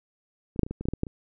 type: clicks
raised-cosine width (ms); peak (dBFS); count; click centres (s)
3; -30 / -9 / -9 / -24 / -19 / -21 / -20 / -10 / -17 / -12 / -26; 11; 0.561 / 0.593 / 0.633 / 0.665 / 0.71 / 0.81 / 0.855 / 0.886 / 0.936 / 1.034 / 1.068
effects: none